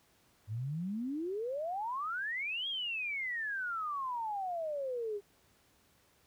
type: exponential two-way sweep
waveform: sine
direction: up then down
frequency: 100.6 to 3322 to 395.5 Hz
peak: -34 dBFS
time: 0.47-5.21 s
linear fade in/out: 50 ms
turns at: 2.68 s
effects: pink hiss -68 dBFS RMS until 6.26 s + high-pass 60 Hz 12 dB/octave